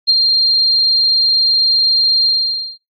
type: tone with ADSR envelope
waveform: sine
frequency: 4192 Hz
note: C8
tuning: 2 cents sharp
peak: -6 dBFS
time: 0.07-2.78 s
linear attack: 24 ms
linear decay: 38 ms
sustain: -3 dB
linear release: 520 ms
effects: noise-tail reverb RT60 0.2 s tail -19 dB re dry + AAC 32 kbps